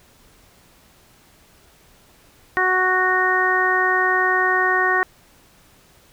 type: harmonic tone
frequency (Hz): 370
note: F#4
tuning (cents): 0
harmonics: 1 / 2 / 3 / 4 / 5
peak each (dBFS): -24 / -24 / -22 / -23 / -19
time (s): 2.57-5.03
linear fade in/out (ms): 0
effects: pink hiss -53 dBFS RMS until 6.12 s